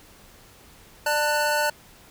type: tone cluster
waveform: square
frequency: 595 / 892 / 1481 Hz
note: D5 / A5 / F#6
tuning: +22 / +23 / +1 cents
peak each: -26 dBFS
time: 1.06-1.7 s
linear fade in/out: 5 ms
effects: pink hiss -51 dBFS RMS until 2.1 s